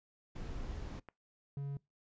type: noise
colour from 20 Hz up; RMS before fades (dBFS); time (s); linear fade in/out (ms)
brown; -42; 0.35-1; 10
type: click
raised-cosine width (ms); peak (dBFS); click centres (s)
0.5; -34; 1.087
type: tone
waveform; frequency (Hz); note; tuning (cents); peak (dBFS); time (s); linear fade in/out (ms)
triangle; 140.3; C#3; +21; -35; 1.57-1.77; 2
effects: noise-tail reverb RT60 0.2 s tail -24 dB re dry + resampled to 16000 Hz